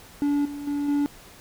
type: tone with level steps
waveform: triangle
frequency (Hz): 287.9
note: D4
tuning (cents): -34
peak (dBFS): -18 / -30 / -22 / -18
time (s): 0.22-1.06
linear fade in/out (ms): 0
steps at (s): 0.45 / 0.67 / 0.88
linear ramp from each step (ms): 5
effects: pink hiss -48 dBFS RMS until 1.4 s